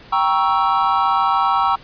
triangle chord, G diminished seventh, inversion none, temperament equal with one note detuned, 784 / 942.1 / 1108.7 / 1318.5 Hz, G5 / Bb5 / Db6 / Fb6, 0 / +18 / 0 / 0 cents, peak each -18 dBFS, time 0.12-1.76 s, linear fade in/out 10 ms, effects pink hiss -43 dBFS RMS until 1.83 s + resampled to 11025 Hz

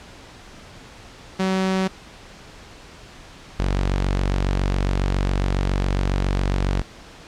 sawtooth tone pair in turn, 189.1 / 47.27 Hz, F#3 / F#1, +38 / +38 cents, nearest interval 2 octaves, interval 2400 cents, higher first, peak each -15 dBFS, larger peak neither, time 1.39-1.88 / 3.59-6.82 s, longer second, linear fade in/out 10 ms, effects pink hiss -43 dBFS RMS until 7.27 s + low-pass 6000 Hz 12 dB/octave

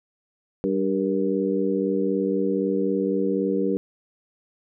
harmonic tone with a mistuned harmonic, 97.5 Hz, G2, 9 cents flat, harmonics 2 / 3 / 4 / 5, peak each -26 / -26 / -26 / -26 dBFS, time 0.64-3.77 s, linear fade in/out 0 ms, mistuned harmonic 5, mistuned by -49 cents, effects none

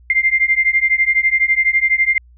sine beating tone pair, 2093 / 2105 Hz, C7 / C7, 0 / +10 cents, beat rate 12 Hz, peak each -15 dBFS, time 0.1-2.18 s, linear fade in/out 2 ms, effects added 60 Hz sine -43 dBFS peak until 2.37 s

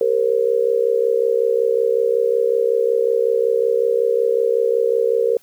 sine tone with amplitude modulation, 466.2 Hz, A#4, in tune, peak -10 dBFS, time 0.01-5.37 s, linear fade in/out 2 ms, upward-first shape sine, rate 65.4 Hz, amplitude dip 95%, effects white hiss -54 dBFS RMS until 5.42 s

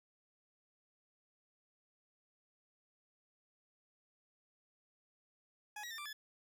20% pulse tone with pitch steps, 839 / 1911 / 1803 / 1177 / 1717 Hz, G#5 / A#6 / A6 / D6 / A6, +17 / +43 / +42 / +3 / -43 cents, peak -39 dBFS, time 5.76-6.13 s, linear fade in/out 5 ms, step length 74 ms, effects none

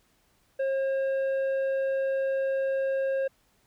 triangle tone with tanh clipping, 538 Hz, C5, 48 cents sharp, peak -26 dBFS, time 0.59-3.28 s, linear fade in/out 10 ms, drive 11 dB, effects pink hiss -67 dBFS RMS until 3.66 s

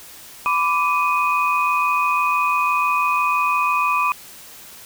sine tone cluster, 1001 / 1167 / 2495 Hz, B5 / D6 / D#7, +23 / -11 / +4 cents, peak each -21 / -19 / -22 dBFS, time 0.46-4.12 s, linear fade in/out 0 ms, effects white hiss -41 dBFS RMS until 4.85 s

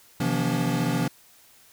square tone cluster, 129.4 / 160.8 / 175.4 / 238.3 / 284.9 Hz, C3 / E3 / F3 / A#3 / C#4, -19 / -43 / +8 / +38 / +48 cents, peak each -30 dBFS, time 0.2-1.08 s, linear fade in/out 5 ms, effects white hiss -55 dBFS RMS until 1.72 s

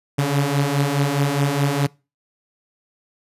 sawtooth beating tone pair, 138.4 / 143.2 Hz, C#3 / D3, -2 / -43 cents, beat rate 4.8 Hz, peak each -18 / -15 dBFS, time 0.18-1.87 s, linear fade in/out 10 ms, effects noise-tail reverb RT60 0.3 s tail -24 dB re dry + resampled to 32000 Hz

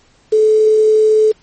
sine tone with quantisation, 432.9 Hz, A4, 28 cents flat, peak -7 dBFS, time 0.32-1.32 s, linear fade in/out 10 ms, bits 5, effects pink hiss -52 dBFS RMS until 1.42 s + MP3 32 kbps

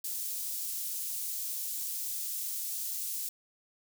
white high-pass noise, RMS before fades -36 dBFS, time 0.04-3.29 s, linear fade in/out 5 ms, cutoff 6300 Hz, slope 12 dB/octave, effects none

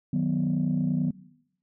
sine chord, B major, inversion first, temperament equal, 155.56 / 185 / 246.9 Hz, D#3 / F#3 / B3, 0 / 0 / 0 cents, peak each -26 dBFS, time 0.13-1.11 s, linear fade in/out 5 ms, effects noise-tail reverb RT60 0.8 s tail -20 dB re dry + tanh soft clip ceiling -17 dBFS

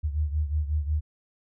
sine beating tone pair, 74.5 / 80 Hz, D2 / D#2, +25 / +49 cents, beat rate 5.5 Hz, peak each -25 / -30 dBFS, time 0.03-1.01 s, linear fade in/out 20 ms, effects none

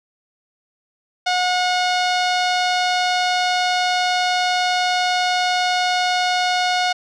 sawtooth tone with low-pass filter, 726 Hz, F#5, 33 cents flat, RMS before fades -19 dBFS, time 1.26-6.93 s, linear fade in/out 10 ms, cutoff 4600 Hz, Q 2, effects none

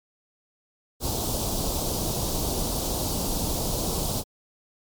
pink band-stop noise, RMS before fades -27 dBFS, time 1-4.24 s, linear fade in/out 50 ms, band 940 to 3800 Hz, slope 24 dB/octave, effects MP3 96 kbps

